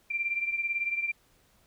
sine beating tone pair, 2362 / 2380 Hz, D7 / D7, +9 / +22 cents, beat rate 18 Hz, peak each -29 / -34 dBFS, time 0.1-1.12 s, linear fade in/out 10 ms, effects pink hiss -65 dBFS RMS until 1.66 s

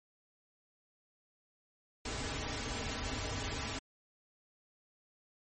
pink noise with comb filter, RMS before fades -38 dBFS, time 2.05-3.79 s, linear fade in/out 5 ms, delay 5.6 ms, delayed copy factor -0.9, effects MP3 32 kbps

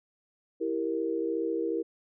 sine chord, E diminished, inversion none, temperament equal, 329.6 / 392 / 466.2 Hz, E4 / G4 / Bb4, 0 / 0 / 0 cents, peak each -31 / -34 / -31 dBFS, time 0.6-1.83 s, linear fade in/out 20 ms, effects none

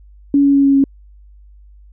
sine tone with pitch steps, 282.1 / 280.2 / 278.2 / 276.3 / 274.4 Hz, C#4 / C#4 / C#4 / C#4 / C#4, +30 / +19 / +6 / -6 / -17 cents, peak -8 dBFS, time 0.34-0.84 s, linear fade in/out 2 ms, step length 100 ms, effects added 50 Hz sine -40 dBFS peak until 1.92 s

